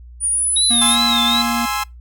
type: exponential sweep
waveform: sine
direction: up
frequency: 9397 to 11000 Hz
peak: -15 dBFS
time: 0.2-0.97 s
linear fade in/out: 50 ms
type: tone with vibrato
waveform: sine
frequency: 3760 Hz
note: A#7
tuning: 14 cents sharp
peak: -15 dBFS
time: 0.56-1.42 s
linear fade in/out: 5 ms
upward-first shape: sine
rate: 2.6 Hz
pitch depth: 110 cents each way
type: tone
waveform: square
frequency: 236 Hz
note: A#3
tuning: 22 cents sharp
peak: -21 dBFS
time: 0.7-1.66 s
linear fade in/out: 10 ms
type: chord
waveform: sawtooth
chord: Ab augmented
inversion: none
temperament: equal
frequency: 830.6 / 1046.5 / 1318.5 Hz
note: Ab5 / C6 / E6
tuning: 0 / 0 / 0 cents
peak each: -20 dBFS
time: 0.81-1.84 s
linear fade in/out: 10 ms
effects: noise-tail reverb RT60 0.2 s tail -24 dB re dry + added 60 Hz sine -36 dBFS peak until 2 s